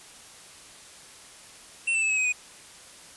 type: tone with pitch steps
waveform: square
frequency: 2700 / 2655 / 2611 / 2568 / 2525 / 2483 Hz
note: E7 / E7 / E7 / E7 / D#7 / D#7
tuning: +41 / +12 / -17 / -46 / +25 / -4 cents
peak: -23 dBFS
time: 1.87-2.326 s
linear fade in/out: 10 ms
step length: 76 ms
effects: white hiss -48 dBFS RMS until 3.16 s + resampled to 24000 Hz